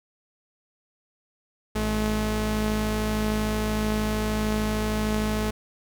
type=tone pair together; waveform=sawtooth; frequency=53.17 / 214.3 Hz; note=G#1 / A3; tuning=+41 / -45 cents; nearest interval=2 octaves; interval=2414 cents; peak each=-24 / -21 dBFS; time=1.75-5.51 s; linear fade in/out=10 ms; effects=none